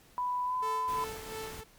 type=tone with pitch glide; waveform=sine; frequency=991 to 1008.9 Hz; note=B5 to B5; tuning=+6 to +37 cents; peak=-29 dBFS; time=0.18-1.04 s; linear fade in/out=0 ms; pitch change=+31 cents; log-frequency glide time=0.44-0.55 s
type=tone with tremolo; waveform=sawtooth; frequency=440 Hz; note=A4; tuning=in tune; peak=-33 dBFS; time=0.62-1.64 s; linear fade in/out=10 ms; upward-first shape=sine; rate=2.9 Hz; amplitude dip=70%
type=noise; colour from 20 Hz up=pink; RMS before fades=-45 dBFS; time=0.87-1.62 s; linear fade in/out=20 ms
effects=pink hiss -60 dBFS RMS until 1.78 s + MP3 96 kbps